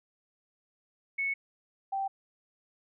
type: tone pair in turn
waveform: sine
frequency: 2207 / 780.3 Hz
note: C#7 / G5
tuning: -8 / -8 cents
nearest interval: octave + tritone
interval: 1800 cents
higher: first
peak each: -28 / -29 dBFS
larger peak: first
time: 1.18-1.34 / 1.92-2.08 s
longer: neither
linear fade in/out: 10 ms
effects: none